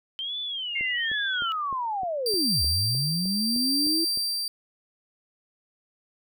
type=tone with vibrato; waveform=sine; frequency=3100 Hz; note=G7; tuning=20 cents flat; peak=-29 dBFS; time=0.19-1.52 s; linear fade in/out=0 ms; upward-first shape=sine; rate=1.2 Hz; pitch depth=200 cents each way
type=linear two-way sweep; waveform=sine; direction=down then up; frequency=2161 to 67.2 to 335.8 Hz; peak=-26 dBFS; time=0.75-4.05 s; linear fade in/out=10 ms; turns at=2.63 s
type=click train; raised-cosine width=2 ms; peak=-29 dBFS; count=12; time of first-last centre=0.81-4.174 s; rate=3.27 Hz
type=tone with tremolo; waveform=40% pulse; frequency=4699 Hz; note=D8; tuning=in tune; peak=-21 dBFS; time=2.26-4.48 s; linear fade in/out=2 ms; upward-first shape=triangle; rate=0.78 Hz; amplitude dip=50%
effects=none